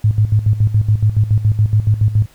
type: tone with tremolo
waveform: sine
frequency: 106.5 Hz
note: G#2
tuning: 44 cents sharp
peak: -8 dBFS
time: 0.04-2.26 s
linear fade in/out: 5 ms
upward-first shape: square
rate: 7.1 Hz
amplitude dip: 75%
effects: pink hiss -49 dBFS RMS until 2.34 s